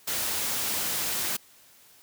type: noise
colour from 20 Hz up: white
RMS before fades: -29 dBFS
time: 0.07-1.37 s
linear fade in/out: 10 ms
effects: white hiss -56 dBFS RMS until 2.02 s + high-pass 60 Hz 12 dB/octave